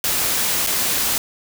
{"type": "noise with dropouts", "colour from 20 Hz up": "white", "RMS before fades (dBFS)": -20, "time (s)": [0.04, 1.18], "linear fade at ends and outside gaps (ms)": 1, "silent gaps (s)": [0.665, 0.671], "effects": []}